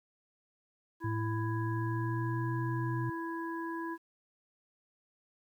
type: harmonic tone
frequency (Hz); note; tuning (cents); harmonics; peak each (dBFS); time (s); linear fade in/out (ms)
331.6; E4; +10; 1 / 3 / 5; -37 / -40 / -44; 1-3.98; 50
type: tone with pitch glide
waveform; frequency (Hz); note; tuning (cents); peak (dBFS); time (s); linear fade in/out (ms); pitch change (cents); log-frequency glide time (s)
sine; 110 to 123.47; A2 to B2; 0 to 0; -32; 1.04-3.1; 5; +200; 1.29-2.56
effects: 11-bit